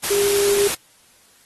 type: tone in noise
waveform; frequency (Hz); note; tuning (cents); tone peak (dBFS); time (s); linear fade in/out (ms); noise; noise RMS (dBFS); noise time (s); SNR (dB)
sine; 403.8; G#4; -49; -16; 0.1-0.68; 10; white; -23; 0.03-0.75; +4
effects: white hiss -54 dBFS RMS until 1.45 s + AAC 32 kbps